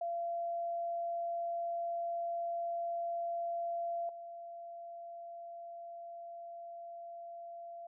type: tone with level steps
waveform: sine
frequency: 684 Hz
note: F5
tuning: 36 cents flat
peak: -34 / -44 dBFS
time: 0.01-7.87 s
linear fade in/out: 5 ms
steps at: 4.09 s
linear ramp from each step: 2 ms
effects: none